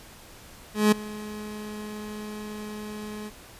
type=tone with ADSR envelope; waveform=30% pulse; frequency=211.5 Hz; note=G#3; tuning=32 cents sharp; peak=-12 dBFS; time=0.74-3.31 s; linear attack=180 ms; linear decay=7 ms; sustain=-20 dB; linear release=38 ms; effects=pink hiss -48 dBFS RMS until 3.59 s + resampled to 32000 Hz